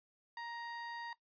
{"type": "tone", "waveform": "30% pulse", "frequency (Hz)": 938, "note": "A#5", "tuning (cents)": 11, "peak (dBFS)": -40, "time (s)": [0.37, 1.13], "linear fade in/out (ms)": 2, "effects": ["noise-tail reverb RT60 0.1 s tail -17 dB re dry", "resampled to 11025 Hz"]}